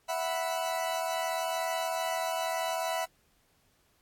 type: chord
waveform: 40% pulse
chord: E suspended second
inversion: none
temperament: equal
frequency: 659.3 / 740 / 987.8 Hz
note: E5 / F#5 / B5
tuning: 0 / 0 / 0 cents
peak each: -32 / -34 / -35 dBFS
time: 0.08-3.06 s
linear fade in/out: 20 ms
effects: pink hiss -69 dBFS RMS until 4.01 s + AAC 64 kbps